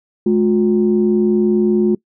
sine tone pair together, 213.2 / 358.5 Hz, G#3 / F4, +46 / +45 cents, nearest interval major sixth, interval 899 cents, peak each -13 dBFS, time 0.26-1.95 s, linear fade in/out 5 ms, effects noise-tail reverb RT60 0.1 s tail -23 dB re dry + tanh soft clip ceiling -4 dBFS

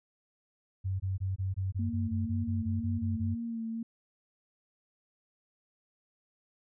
sine tone bursts, 95.2 Hz, F#2, 50 cents sharp, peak -29 dBFS, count 14, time 0.84-3.353 s, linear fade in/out 20 ms, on 160 ms, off 21 ms
sine tone with vibrato, 229 Hz, A#3, 31 cents flat, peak -33 dBFS, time 1.79-3.83 s, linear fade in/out 5 ms, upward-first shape sine, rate 2 Hz, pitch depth 30 cents each way
effects none

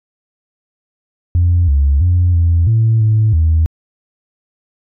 sine tone with pitch steps, 87 / 69.9 / 88.6 / 84.7 / 112.4 / 108.9 / 80.2 Hz, F2 / C#2 / F2 / E2 / A2 / A2 / E2, -6 / +15 / +25 / +48 / +37 / -17 / -47 cents, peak -7 dBFS, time 1.35-3.66 s, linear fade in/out 0 ms, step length 330 ms, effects tanh soft clip ceiling -5 dBFS

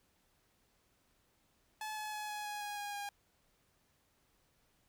sawtooth tone with pitch steps, 860 / 853.1 / 846.2 / 839.4 / 832.6 / 825.9 / 819.3 / 812.7 Hz, A5 / G#5 / G#5 / G#5 / G#5 / G#5 / G#5 / G#5, -40 / +46 / +32 / +18 / +4 / -10 / -24 / -38 cents, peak -36 dBFS, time 1.81-3.09 s, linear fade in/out 2 ms, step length 160 ms, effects pink hiss -74 dBFS RMS until 4.88 s

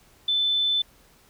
sine tone, 3520 Hz, A7, in tune, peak -20 dBFS, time 0.28-0.82 s, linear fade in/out 5 ms, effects pink hiss -57 dBFS RMS until 1.29 s

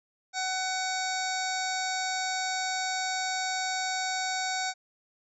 harmonic tone with a mistuned harmonic, 750 Hz, F#5, 23 cents sharp, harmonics 1 / 2 / 3 / 5 / 6 / 7 / 8 / 9 / 10, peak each -32 / -35 / -37 / -39 / -40 / -40 / -41 / -42 / -42 dBFS, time 0.33-4.74 s, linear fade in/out 50 ms, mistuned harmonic 7, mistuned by +92 cents, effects none

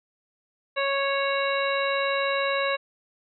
harmonic tone, 553 Hz, C#5, 4 cents flat, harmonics 1 / 2 / 3 / 4 / 5 / 7, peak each -26 / -29 / -31 / -32 / -33 / -34 dBFS, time 0.76-2.77 s, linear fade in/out 20 ms, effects none

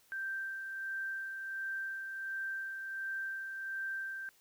sine tone with tremolo, 1568 Hz, G6, in tune, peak -35 dBFS, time 0.12-4.29 s, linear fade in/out 0 ms, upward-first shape sine, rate 1.4 Hz, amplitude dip 40%, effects white hiss -67 dBFS RMS until 4.4 s

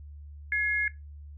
sine tone pair together, 1685.3 / 2142 Hz, G#6 / C7, +25 / +40 cents, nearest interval major third, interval 415 cents, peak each -27 / -27 dBFS, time 0.52-0.88 s, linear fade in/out 2 ms, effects noise-tail reverb RT60 0.2 s tail -19 dB re dry + added 73 Hz sine -42 dBFS peak until 1.37 s

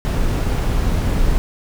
brown noise, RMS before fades -17 dBFS, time 0.05-1.38 s, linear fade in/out 0 ms, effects none

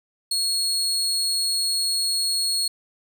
30% pulse tone, 4318 Hz, C#8, 46 cents flat, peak -18 dBFS, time 0.31-2.68 s, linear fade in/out 5 ms, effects none

